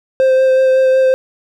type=tone with vibrato; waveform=triangle; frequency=523.3 Hz; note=C5; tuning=in tune; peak=-6 dBFS; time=0.2-1.14 s; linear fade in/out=0 ms; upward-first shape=sine; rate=5.4 Hz; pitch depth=12 cents each way; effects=none